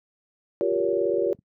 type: chord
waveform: sine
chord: G half-diminished seventh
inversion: third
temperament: just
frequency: 352.8 / 392 / 470.4 / 564.5 Hz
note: F4 / G4 / Bb4 / Db5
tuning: +18 / 0 / +16 / +31 cents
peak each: -26 dBFS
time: 0.61-1.33 s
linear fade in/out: 0 ms
type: click train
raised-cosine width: 5 ms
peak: -34 dBFS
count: 17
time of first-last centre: 0.72-1.389 s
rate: 23.9 Hz
effects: noise-tail reverb RT60 0.1 s tail -22 dB re dry + high-pass 150 Hz 12 dB/octave